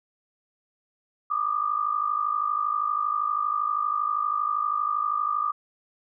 sine tone pair together, 1176 / 1228.6 Hz, D6 / D#6, +2 / -22 cents, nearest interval minor second, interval 76 cents, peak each -26 dBFS, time 1.3-5.52 s, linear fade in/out 10 ms, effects none

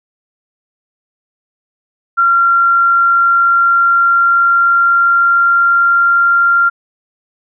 sine tone with pitch glide, 1376 to 1386.4 Hz, F6 to F6, -26 to -13 cents, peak -7 dBFS, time 2.17-6.7 s, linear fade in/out 20 ms, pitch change +13 cents, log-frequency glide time 2.43-6.32 s, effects none

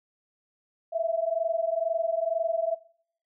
sine tone pair together, 650 / 672.1 Hz, E5 / E5, -24 / +33 cents, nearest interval minor second, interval 57 cents, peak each -28 dBFS, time 0.92-2.76 s, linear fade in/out 20 ms, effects noise-tail reverb RT60 0.7 s tail -25 dB re dry

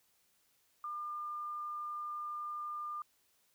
sine tone, 1202 Hz, D6, 40 cents sharp, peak -38 dBFS, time 0.84-3.02 s, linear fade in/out 2 ms, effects white hiss -73 dBFS RMS until 3.54 s

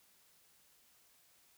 silence, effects white hiss -68 dBFS RMS until 1.57 s

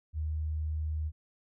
sine tone, 77.5 Hz, D#2, 6 cents flat, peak -30 dBFS, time 0.13-1.12 s, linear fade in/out 50 ms, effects none

